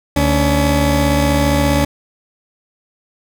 20% pulse tone pair together, 75.1 / 283.5 Hz, D2 / C#4, +39 / +39 cents, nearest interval octave + major seventh, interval 2300 cents, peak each -10 dBFS, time 0.16-1.85 s, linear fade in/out 5 ms, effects none

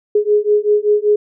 sine beating tone pair, 415.3 / 420.5 Hz, G#4 / G#4, 0 / +22 cents, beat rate 5.2 Hz, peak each -14 dBFS, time 0.15-1.16 s, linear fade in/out 5 ms, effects none

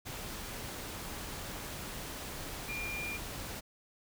sine tone in noise, 2400 Hz, D7, 37 cents sharp, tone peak -37 dBFS, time 2.68-3.18 s, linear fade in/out 20 ms, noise pink, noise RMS -42 dBFS, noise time 0.05-3.61 s, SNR +2 dB, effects none

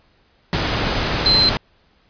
sine tone in noise, 4100 Hz, C8, 36 cents flat, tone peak -12 dBFS, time 1.26-1.49 s, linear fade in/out 0 ms, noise pink, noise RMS -20 dBFS, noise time 0.53-1.57 s, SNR +5 dB, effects pink hiss -58 dBFS RMS until 2.09 s + resampled to 11025 Hz

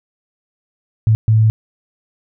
sine tone bursts at uneven times, 110 Hz, A2, in tune, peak -8 dBFS, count 2, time 1.07-1.15 / 1.28-1.5 s, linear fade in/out 0 ms, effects none

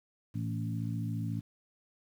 harmonic tone with a mistuned harmonic, 56.2 Hz, A1, 37 cents sharp, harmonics 2 / 3 / 4 / 5, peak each -34 / -38 / -40 / -42 dBFS, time 0.34-1.41 s, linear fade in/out 20 ms, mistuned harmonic 3, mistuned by -20 cents, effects 10-bit

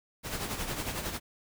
pink noise with tremolo, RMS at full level -33 dBFS, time 0.23-1.2 s, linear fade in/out 50 ms, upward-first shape sine, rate 11 Hz, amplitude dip 55%, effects none

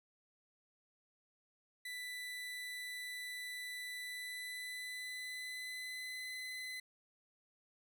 30% pulse tone with pitch glide, 1986 to 2021 Hz, B6 to B6, +9 to +39 cents, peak -40 dBFS, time 1.85-6.8 s, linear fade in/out 5 ms, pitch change +30 cents, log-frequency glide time 4.01-6.35 s, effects none

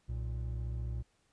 triangle tone pair together, 62.27 / 116.54 Hz, B1 / A#2, +15 / 0 cents, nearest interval major seventh, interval 1085 cents, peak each -34 / -37 dBFS, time 0.08-1.03 s, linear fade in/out 20 ms, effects pink hiss -73 dBFS RMS until 1.32 s + resampled to 22050 Hz

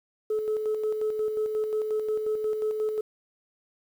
sine tone with tremolo, 430.7 Hz, A4, 37 cents flat, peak -22 dBFS, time 0.3-3.01 s, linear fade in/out 5 ms, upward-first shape square, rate 5.6 Hz, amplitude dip 45%, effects tanh soft clip ceiling -21 dBFS + 9-bit

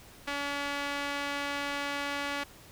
sawtooth tone with band-pass filter, 284.5 Hz, C#4, 45 cents sharp, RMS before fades -34 dBFS, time 0.27-2.44 s, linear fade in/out 10 ms, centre 2100 Hz, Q 0.82, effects pink hiss -53 dBFS RMS until 2.71 s

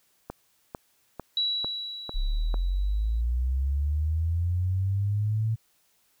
click train, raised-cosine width 1 ms, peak -20 dBFS, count 6, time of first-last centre 0.3-2.542 s, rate 2.23 Hz
sine tone with exponential decay, 3913 Hz, B7, 17 cents flat, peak -22 dBFS, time 1.37-3.21 s, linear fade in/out 2 ms, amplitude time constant 400 ms
sine linear sweep, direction up, 32.45 to 112.8 Hz, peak -23 dBFS, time 2.14-5.56 s, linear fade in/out 20 ms
effects white hiss -67 dBFS RMS until 6.2 s

